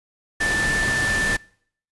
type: tone in noise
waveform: sine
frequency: 1768 Hz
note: A6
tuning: 8 cents sharp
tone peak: -20 dBFS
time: 0.4-1.37 s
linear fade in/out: 10 ms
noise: pink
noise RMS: -26 dBFS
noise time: 0.4-1.37 s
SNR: +3 dB
effects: noise-tail reverb RT60 0.6 s tail -24 dB re dry + resampled to 24000 Hz